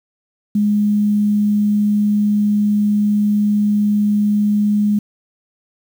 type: tone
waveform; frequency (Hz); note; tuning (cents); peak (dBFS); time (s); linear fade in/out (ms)
sine; 207.7; G#3; 0; -12; 0.55-4.99; 5
effects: 7-bit